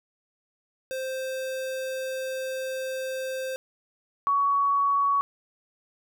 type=tone pair in turn; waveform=square / sine; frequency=523.3 / 1123 Hz; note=C5 / C#6; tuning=0 / +22 cents; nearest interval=octave + minor second; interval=1322 cents; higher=second; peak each=-30 / -20 dBFS; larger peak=second; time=0.91-3.56 / 4.27-5.21 s; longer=first; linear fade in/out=0 ms; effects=none